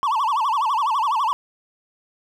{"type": "tone with vibrato", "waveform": "triangle", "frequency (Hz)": 1000, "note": "B5", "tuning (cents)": 21, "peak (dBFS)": -16, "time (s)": [0.03, 1.33], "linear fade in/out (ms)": 0, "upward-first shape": "sine", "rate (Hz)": 12, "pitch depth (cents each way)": 260, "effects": []}